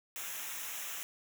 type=noise with comb filter; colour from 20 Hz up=white; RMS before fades=-41 dBFS; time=0.16-1.03 s; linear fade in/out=0 ms; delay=0.22 ms; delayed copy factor=-0.75; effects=none